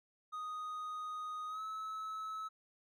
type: tone with pitch glide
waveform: triangle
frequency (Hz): 1244.5 to 1295.9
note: D#6 to E6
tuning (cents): 0 to -30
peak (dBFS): -38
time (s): 0.32-2.49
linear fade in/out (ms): 20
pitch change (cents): +70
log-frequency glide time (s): 1.48-1.62
effects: none